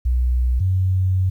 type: tone pair in turn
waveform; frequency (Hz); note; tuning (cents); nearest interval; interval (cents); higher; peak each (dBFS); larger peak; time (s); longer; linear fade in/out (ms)
sine; 61.8 / 93.43; B1 / F#2; +2 / +17; perfect fifth; 715; second; -15; neither; 0.05-0.6 / 0.6-1.3; second; 10
effects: 9-bit